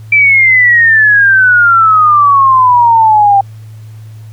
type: exponential sweep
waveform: sine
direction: down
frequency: 2342 to 784 Hz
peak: -3 dBFS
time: 0.12-3.41 s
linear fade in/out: 5 ms
effects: added 109 Hz sine -27 dBFS peak until 4.32 s + pink hiss -47 dBFS RMS until 4.32 s